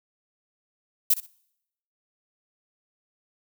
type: noise with echo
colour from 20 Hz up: violet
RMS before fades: -19 dBFS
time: 1.1-1.14 s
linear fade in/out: 5 ms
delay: 63 ms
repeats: 2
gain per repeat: -14 dB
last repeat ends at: 1.266 s
effects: noise-tail reverb RT60 0.8 s tail -26 dB re dry